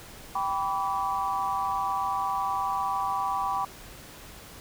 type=chord; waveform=sine; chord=G major; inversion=none; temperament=equal with one note detuned; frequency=784 / 987.8 / 1149.8 Hz; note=G5 / B5 / D6; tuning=0 / 0 / -37 cents; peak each=-30 dBFS; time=0.35-3.65 s; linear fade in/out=5 ms; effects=pink hiss -46 dBFS RMS until 4.6 s